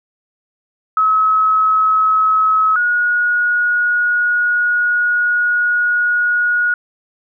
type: tone pair in turn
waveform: sine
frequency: 1285 / 1448.6 Hz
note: E6 / F#6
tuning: -45 / -37 cents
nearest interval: major second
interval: 208 cents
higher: second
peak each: -10 / -12 dBFS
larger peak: first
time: 0.97-2.76 / 2.76-6.74 s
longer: second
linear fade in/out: 2 ms
effects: none